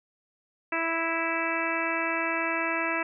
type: harmonic tone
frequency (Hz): 329.6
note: E4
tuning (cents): 0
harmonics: 1 / 2 / 3 / 4 / 5 / 6 / 7 / 8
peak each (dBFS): -34 / -34 / -34 / -34 / -34 / -34 / -34 / -34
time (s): 0.72-3.03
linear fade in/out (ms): 5
effects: none